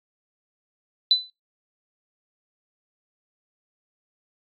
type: tone with exponential decay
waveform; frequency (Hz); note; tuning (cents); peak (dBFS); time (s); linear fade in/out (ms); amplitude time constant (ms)
sine; 4000; B7; +21; -11; 1.11-1.3; 1; 41
effects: noise-tail reverb RT60 0.2 s tail -19 dB re dry + AAC 32 kbps